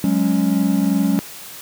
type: chord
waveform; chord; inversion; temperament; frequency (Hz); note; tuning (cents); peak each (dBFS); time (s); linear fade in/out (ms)
triangle; F# suspended second; none; equal; 185 / 207.7 / 277.2; F#3 / G#3 / C#4; 0 / 0 / 0; -17; 0.04-1.19; 0
effects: white hiss -36 dBFS RMS until 1.61 s + high-pass 80 Hz 12 dB/octave